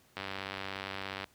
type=click train; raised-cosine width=0.3 ms; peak=-21 dBFS; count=105; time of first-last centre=0.17-1.242 s; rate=97 Hz; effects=pink hiss -65 dBFS RMS until 1.34 s + high-pass 60 Hz 12 dB/octave